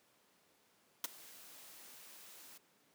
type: noise with ADSR envelope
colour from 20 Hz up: white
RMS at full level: -34 dBFS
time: 1.04-2.58 s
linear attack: 3 ms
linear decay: 19 ms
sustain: -22 dB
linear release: 8 ms
effects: pink hiss -71 dBFS RMS until 2.94 s + high-pass 200 Hz 12 dB/octave